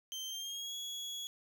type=tone with pitch glide; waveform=30% pulse; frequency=3126 to 3350 Hz; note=G7 to G#7; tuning=-6 to +14 cents; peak=-37 dBFS; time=0.12-1.27 s; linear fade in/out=0 ms; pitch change=+120 cents; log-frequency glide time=0.27-0.75 s; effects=none